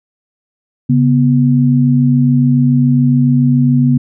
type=tone pair together; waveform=sine; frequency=138.59 / 245.7 Hz; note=C#3 / B3; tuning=0 / -9 cents; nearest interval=minor seventh; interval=991 cents; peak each=-10 dBFS; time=0.89-3.98 s; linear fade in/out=10 ms; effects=none